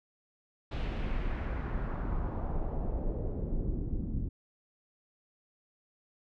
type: noise with low-pass filter sweep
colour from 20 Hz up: brown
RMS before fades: -33 dBFS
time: 0.71-4.29 s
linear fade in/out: 10 ms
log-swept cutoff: 3500 to 230 Hz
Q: 1.6
effects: none